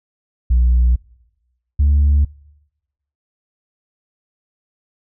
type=tone pair in turn; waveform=sine; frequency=60.6 / 72.07 Hz; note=B1 / D2; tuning=-32 / -32 cents; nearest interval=minor third; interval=300 cents; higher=second; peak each=-8 dBFS; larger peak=neither; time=0.5-0.96 / 1.79-2.25 s; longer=neither; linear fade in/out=10 ms; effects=noise-tail reverb RT60 1.0 s tail -25 dB re dry + tanh soft clip ceiling -8 dBFS